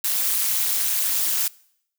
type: noise with amplitude modulation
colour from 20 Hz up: blue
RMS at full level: -18 dBFS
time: 0.04-1.48 s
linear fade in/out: 5 ms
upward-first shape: sine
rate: 209 Hz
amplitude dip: 100%
effects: noise-tail reverb RT60 0.7 s tail -23 dB re dry